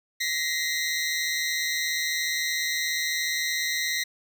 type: tone pair together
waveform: 20% pulse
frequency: 1899 / 2056 Hz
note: A#6 / C7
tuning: +32 / -31 cents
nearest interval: minor second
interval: 137 cents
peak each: -23 dBFS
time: 0.2-4.04 s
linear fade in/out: 10 ms
effects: none